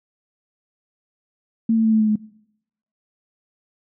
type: tone with pitch steps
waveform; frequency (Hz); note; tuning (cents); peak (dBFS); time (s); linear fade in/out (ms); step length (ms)
sine; 226.1 / 223.5 / 220.9 / 218.4 / 215.9 / 213.4; A3 / A3 / A3 / A3 / A3 / G#3; +47 / +27 / +7 / -13 / -33 / +47; -14; 1.69-2.158; 5; 78
effects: noise-tail reverb RT60 0.8 s tail -22 dB re dry